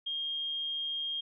sine tone, 3227 Hz, G7, 50 cents sharp, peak -32 dBFS, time 0.06-1.21 s, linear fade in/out 10 ms, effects none

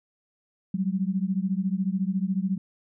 sine beating tone pair, 184.5 / 198.5 Hz, F#3 / G3, -5 / +22 cents, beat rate 14 Hz, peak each -26 / -27 dBFS, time 0.74-2.58 s, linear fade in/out 5 ms, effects none

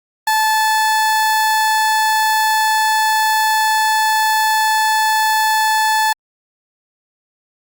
30% pulse tone, 871 Hz, A5, 18 cents flat, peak -10 dBFS, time 0.27-6.13 s, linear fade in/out 5 ms, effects Opus 48 kbps

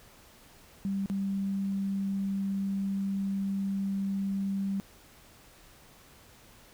sine tone with dropouts, 196 Hz, G3, in tune, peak -28 dBFS, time 0.85-4.8 s, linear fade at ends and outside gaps 0 ms, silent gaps 1.059-1.099 s, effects pink hiss -56 dBFS RMS until 6.73 s

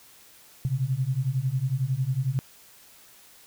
sine beating tone pair, 125.4 / 136.4 Hz, B2 / C#3, +27 / -28 cents, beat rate 11 Hz, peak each -27 / -26 dBFS, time 0.65-2.39 s, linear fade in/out 0 ms, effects white hiss -53 dBFS RMS until 3.46 s

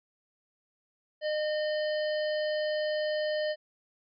harmonic tone, 610 Hz, D#5, 34 cents flat, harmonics 1 / 3 / 5 / 7 / 8, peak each -28 / -38 / -42 / -45 / -46 dBFS, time 1.21-3.56 s, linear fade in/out 50 ms, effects none

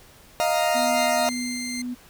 40% pulse chord, Eb suspended second, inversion none, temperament equal, 622.3 / 698.5 / 932.3 Hz, Eb5 / F5 / Bb5, 0 / 0 / 0 cents, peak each -23 / -22 / -28 dBFS, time 0.4-1.29 s, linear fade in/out 0 ms
sine tone with tremolo, 246.9 Hz, B3, in tune, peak -27 dBFS, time 0.74-1.95 s, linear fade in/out 20 ms, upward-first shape sine, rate 1.9 Hz, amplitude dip 40%
15% pulse tone, 2093 Hz, C7, in tune, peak -24 dBFS, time 0.76-1.82 s, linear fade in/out 5 ms
effects pink hiss -51 dBFS RMS until 2.09 s

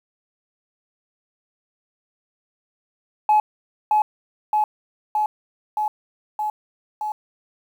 sine tone with echo, 850 Hz, G#5, 40 cents sharp, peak -11 dBFS, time 3.29-3.4 s, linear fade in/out 2 ms, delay 620 ms, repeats 6, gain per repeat -2 dB, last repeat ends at 7.12 s, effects tanh soft clip ceiling -10 dBFS + 8-bit

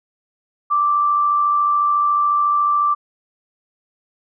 sine tone with amplitude modulation, 1173 Hz, D6, 2 cents flat, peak -12 dBFS, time 0.7-2.95 s, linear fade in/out 20 ms, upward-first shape sine, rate 94 Hz, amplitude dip 35%, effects none

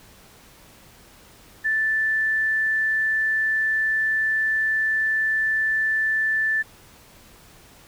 sine tone, 1760 Hz, A6, in tune, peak -19 dBFS, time 1.64-6.63 s, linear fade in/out 20 ms, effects pink hiss -50 dBFS RMS until 7.87 s

